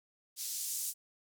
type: noise with band-pass filter sweep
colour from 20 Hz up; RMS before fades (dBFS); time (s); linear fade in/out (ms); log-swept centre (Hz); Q
violet; -38; 0.36-0.94; 50; 4800 to 7400; 1.1
effects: none